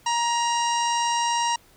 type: harmonic tone with a mistuned harmonic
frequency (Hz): 942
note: A#5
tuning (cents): +18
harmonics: 1 / 2 / 3 / 4 / 5 / 6 / 7 / 8 / 9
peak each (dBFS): -22 / -33 / -31 / -36 / -41 / -31 / -41 / -41 / -40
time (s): 0.06-1.56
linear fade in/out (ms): 5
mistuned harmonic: 4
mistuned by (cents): +65
effects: pink hiss -56 dBFS RMS until 1.76 s